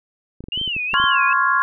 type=clicks; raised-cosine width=3 ms; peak=-21 dBFS; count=10; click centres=0.406 / 0.44 / 0.485 / 0.576 / 0.614 / 0.677 / 0.765 / 0.935 / 1 / 1.04 s
type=tone with vibrato; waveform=sine; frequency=2774 Hz; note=F7; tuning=12 cents flat; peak=-21 dBFS; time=0.52-1.33 s; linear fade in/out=2 ms; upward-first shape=sine; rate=2.4 Hz; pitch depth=210 cents each way
type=chord; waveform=sine; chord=Db major seventh; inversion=third; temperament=equal; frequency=1046.5 / 1108.7 / 1396.9 / 1661.2 Hz; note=C6 / Db6 / F6 / Ab6; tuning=0 / 0 / 0 / 0 cents; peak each=-20 dBFS; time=0.94-1.62 s; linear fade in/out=0 ms
effects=none